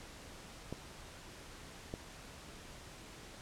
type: clicks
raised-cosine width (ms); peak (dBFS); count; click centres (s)
2; -26; 2; 0.726 / 1.939
effects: pink hiss -52 dBFS RMS until 3.41 s + low-pass 9000 Hz 12 dB/octave